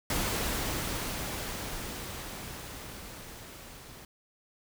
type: noise with level ramp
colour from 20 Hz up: pink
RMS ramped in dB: -30 to -49 dBFS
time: 0.1-4.05 s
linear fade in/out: 2 ms
effects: none